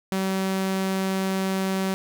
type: tone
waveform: sawtooth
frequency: 191 Hz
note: G3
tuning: 45 cents flat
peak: -19 dBFS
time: 0.12-1.94 s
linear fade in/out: 0 ms
effects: none